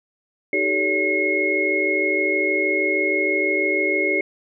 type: tone cluster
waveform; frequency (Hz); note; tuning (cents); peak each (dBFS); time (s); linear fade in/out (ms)
sine; 312.1 / 385.1 / 431.4 / 568 / 2164; D#4 / G4 / A4 / C#5 / C#7; +5 / -31 / -34 / +42 / -42; -27 / -24 / -29 / -27 / -20; 0.53-4.21; 2
effects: none